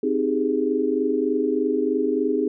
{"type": "chord", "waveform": "sine", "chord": "Ab major seventh", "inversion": "first", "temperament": "equal", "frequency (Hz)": [261.6, 311.1, 392, 415.3], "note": ["C4", "Eb4", "G4", "Ab4"], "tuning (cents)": [0, 0, 0, 0], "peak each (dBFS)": [-25, -25, -27, -23], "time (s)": [0.03, 2.48], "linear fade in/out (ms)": 5, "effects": []}